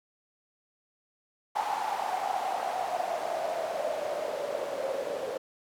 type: noise with band-pass filter sweep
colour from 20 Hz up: white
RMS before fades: -32 dBFS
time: 1.55-5.38 s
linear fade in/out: 10 ms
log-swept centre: 850 to 510 Hz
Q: 8.9
effects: none